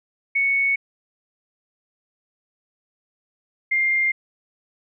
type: tone pair in turn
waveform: sine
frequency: 2217 / 2109 Hz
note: C#7 / C7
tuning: 0 / +13 cents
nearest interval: minor second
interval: 87 cents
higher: first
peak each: -17 dBFS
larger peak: neither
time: 0.35-0.76 / 3.71-4.12 s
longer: neither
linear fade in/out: 10 ms
effects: none